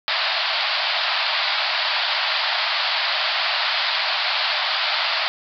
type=band-pass noise; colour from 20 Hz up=white; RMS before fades=-22 dBFS; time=0.08-5.28 s; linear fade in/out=0 ms; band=600 to 4800 Hz; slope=96 dB/octave; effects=none